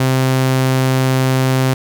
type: tone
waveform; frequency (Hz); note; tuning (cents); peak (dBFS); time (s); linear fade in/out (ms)
sawtooth; 130.81; C3; 0; -8; 0-1.74; 5
effects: none